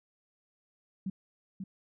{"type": "tone with echo", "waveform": "sine", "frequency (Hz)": 191, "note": "G3", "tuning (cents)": -45, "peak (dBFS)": -31, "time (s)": [1.06, 1.1], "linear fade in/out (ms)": 5, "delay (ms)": 540, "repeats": 1, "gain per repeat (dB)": -5, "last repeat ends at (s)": 1.64, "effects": []}